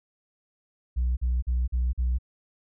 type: tone bursts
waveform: sine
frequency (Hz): 61.6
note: B1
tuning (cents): -4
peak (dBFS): -20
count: 5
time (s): 0.96-2.186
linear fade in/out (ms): 20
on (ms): 210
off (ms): 44
effects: tanh soft clip ceiling -20 dBFS